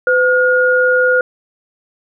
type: tone pair together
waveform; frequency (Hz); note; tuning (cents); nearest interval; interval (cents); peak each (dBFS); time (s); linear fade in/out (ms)
sine; 506 / 1431.2; B4 / F6; +42 / +42; octave + tritone; 1800; -12; 0.07-1.21; 2
effects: none